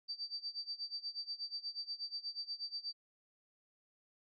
sine tone with tremolo, 4650 Hz, D8, 18 cents flat, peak -37 dBFS, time 0.08-2.93 s, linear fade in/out 20 ms, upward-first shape sine, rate 8.3 Hz, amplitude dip 90%, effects none

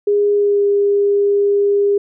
sine tone with pitch glide, 410 to 404.4 Hz, G#4 to G#4, -22 to -46 cents, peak -11 dBFS, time 0.07-1.98 s, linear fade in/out 5 ms, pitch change -24 cents, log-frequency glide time 0.34-0.64 s, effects none

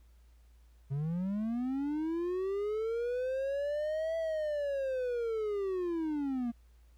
triangle linear two-way sweep, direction up then down, 132.8 to 659.3 to 230.4 Hz, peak -29 dBFS, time 0.9-6.52 s, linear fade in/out 20 ms, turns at 4.17 s, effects added 58 Hz sine -57 dBFS peak until 6.97 s + pink hiss -73 dBFS RMS until 6.97 s

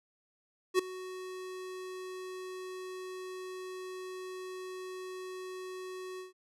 square tone with ADSR envelope, 370.9 Hz, F#4, 4 cents sharp, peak -22 dBFS, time 0.74-6.33 s, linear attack 49 ms, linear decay 7 ms, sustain -19 dB, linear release 140 ms, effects low-pass 11000 Hz 12 dB/octave

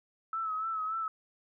sine tone with vibrato, 1300 Hz, E6, 24 cents flat, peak -31 dBFS, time 0.33-1.08 s, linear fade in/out 2 ms, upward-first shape sine, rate 3.5 Hz, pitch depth 47 cents each way, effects none

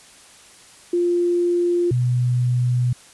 sine tone pair in turn, 349.2 / 123.46 Hz, F4 / B2, 0 / 0 cents, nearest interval octave + tritone, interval 1800 cents, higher first, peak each -16 / -16 dBFS, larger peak neither, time 0.93-1.91 / 1.91-2.93 s, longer second, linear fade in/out 5 ms, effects white hiss -47 dBFS RMS until 3.13 s + resampled to 24000 Hz

